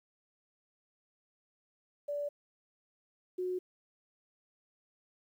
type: tone pair in turn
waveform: sine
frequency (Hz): 580 / 365.4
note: D5 / F#4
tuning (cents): -22 / -22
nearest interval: minor sixth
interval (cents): 800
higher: first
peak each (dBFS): -33 / -32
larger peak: second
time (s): 2.08-2.29 / 3.38-3.59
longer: neither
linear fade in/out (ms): 10
effects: 11-bit